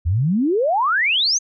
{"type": "exponential sweep", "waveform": "sine", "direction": "up", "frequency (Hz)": [76.4, 6580], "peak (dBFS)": -15, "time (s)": [0.05, 1.39], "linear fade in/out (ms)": 20, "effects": []}